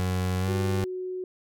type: tone with pitch glide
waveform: 30% pulse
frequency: 92 to 97.47 Hz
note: F#2 to G2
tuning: -9 to -9 cents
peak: -22 dBFS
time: 0-0.84 s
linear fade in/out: 0 ms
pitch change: +100 cents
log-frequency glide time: 0.39-0.52 s
type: tone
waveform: sine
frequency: 368.4 Hz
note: F#4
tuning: 7 cents flat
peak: -30 dBFS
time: 0.48-1.24 s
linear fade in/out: 2 ms
effects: none